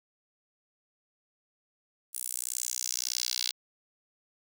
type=tone with high-pass filter sweep; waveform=10% pulse; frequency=61.74 Hz; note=B1; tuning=in tune; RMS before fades=-34 dBFS; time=2.13-3.52 s; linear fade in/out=20 ms; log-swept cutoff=9900 to 4100 Hz; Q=2.6; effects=none

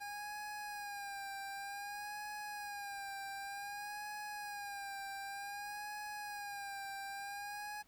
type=tone with vibrato; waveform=25% pulse; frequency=813 Hz; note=G#5; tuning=37 cents flat; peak=-39 dBFS; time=0-7.83 s; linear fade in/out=20 ms; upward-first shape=sine; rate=0.54 Hz; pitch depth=50 cents each way; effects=pink hiss -70 dBFS RMS until 7.87 s

